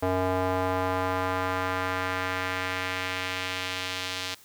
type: tone with band-pass filter sweep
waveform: square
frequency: 92.5 Hz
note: F#2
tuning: in tune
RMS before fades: -29 dBFS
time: 0.02-4.35 s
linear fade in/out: 10 ms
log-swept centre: 650 to 3900 Hz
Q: 1.2
effects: white hiss -54 dBFS RMS until 4.44 s